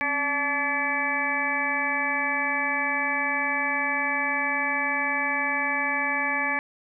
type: harmonic tone with a mistuned harmonic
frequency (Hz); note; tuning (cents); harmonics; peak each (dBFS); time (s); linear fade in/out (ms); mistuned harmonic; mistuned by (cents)
287.3; D4; -38; 1 / 2 / 3 / 4 / 6 / 7 / 8; -35 / -37 / -31 / -33 / -28 / -32 / -28; 0.01-6.59; 0; 1; -97
effects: none